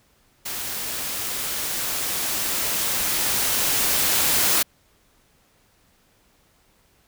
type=noise with level ramp; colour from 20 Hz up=white; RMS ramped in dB=-30 to -19 dBFS; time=0.45-4.63 s; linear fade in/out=10 ms; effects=pink hiss -61 dBFS RMS until 7.07 s